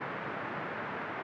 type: band-pass noise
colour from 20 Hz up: white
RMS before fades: -38 dBFS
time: 0-1.23 s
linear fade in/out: 20 ms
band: 120 to 1800 Hz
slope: 24 dB/octave
effects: none